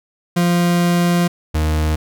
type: tone pair in turn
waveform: 40% pulse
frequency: 174.1 / 77.55 Hz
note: F3 / D#2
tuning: -5 / -5 cents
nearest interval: octave + major second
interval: 1400 cents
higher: first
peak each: -12 / -14 dBFS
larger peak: first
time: 0.36-1.28 / 1.54-1.96 s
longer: first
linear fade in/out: 10 ms
effects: none